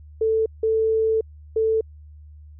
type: tone bursts at uneven times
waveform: sine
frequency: 442.7 Hz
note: A4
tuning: 11 cents sharp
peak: -17 dBFS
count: 3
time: 0.21-0.46 / 0.63-1.21 / 1.56-1.81 s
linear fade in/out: 5 ms
effects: added 75 Hz sine -41 dBFS peak until 2.59 s